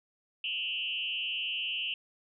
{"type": "tone with frequency modulation", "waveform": "sine", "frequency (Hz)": 2853, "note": "F7", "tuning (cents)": 36, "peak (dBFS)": -31, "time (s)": [0.44, 1.94], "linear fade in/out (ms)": 2, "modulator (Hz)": 162, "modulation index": 1.5, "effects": []}